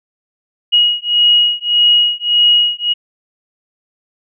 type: beating tone pair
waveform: sine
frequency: 2893 / 2894.7 Hz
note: F#7 / F#7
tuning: -40 / -39 cents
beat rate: 1.7 Hz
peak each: -12 dBFS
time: 0.72-2.94 s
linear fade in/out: 20 ms
effects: none